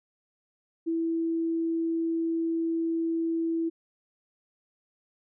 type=tone; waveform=sine; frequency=329.6 Hz; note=E4; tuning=in tune; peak=-25 dBFS; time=0.86-3.7 s; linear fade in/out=20 ms; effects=none